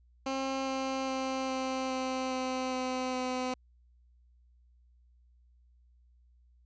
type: tone with pitch steps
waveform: 15% pulse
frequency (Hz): 267.4 / 265.6 / 263.7 / 261.9 / 260.1 / 258.3 / 256.5 / 254.7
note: C4 / C4 / C4 / C4 / C4 / C4 / C4 / C4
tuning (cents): +38 / +26 / +14 / +2 / -10 / -22 / -34 / -46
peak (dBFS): -25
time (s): 0.26-3.54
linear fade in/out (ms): 5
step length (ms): 410
effects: added 60 Hz sine -60 dBFS peak until 6.65 s + resampled to 16000 Hz